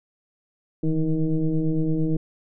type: tone with frequency modulation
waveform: sine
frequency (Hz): 160.4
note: E3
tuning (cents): -47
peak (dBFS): -19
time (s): 0.83-2.17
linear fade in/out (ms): 5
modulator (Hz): 156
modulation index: 1.4
effects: none